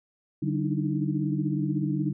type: tone cluster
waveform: sine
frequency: 146.3 / 191.4 / 291.3 / 304.6 / 320.9 Hz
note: D3 / G3 / D4 / D#4 / E4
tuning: -6 / -41 / -14 / -37 / -46 cents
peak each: -28 / -30 / -35 / -31 / -34 dBFS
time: 0.42-2.13 s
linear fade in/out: 10 ms
effects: none